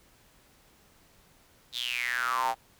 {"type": "tone with high-pass filter sweep", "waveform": "square", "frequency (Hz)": 61, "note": "B1", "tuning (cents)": -21, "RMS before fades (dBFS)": -30, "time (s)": [1.72, 2.55], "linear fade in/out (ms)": 50, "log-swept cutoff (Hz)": [3900, 760], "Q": 8.8, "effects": ["pink hiss -61 dBFS RMS until 2.79 s"]}